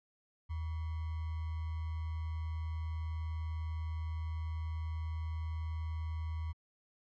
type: tone with sample-and-hold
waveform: sine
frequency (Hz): 80.2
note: E2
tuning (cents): -47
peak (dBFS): -35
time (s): 0.49-6.53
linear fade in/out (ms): 20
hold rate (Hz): 1050
effects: low-pass 3000 Hz 12 dB/octave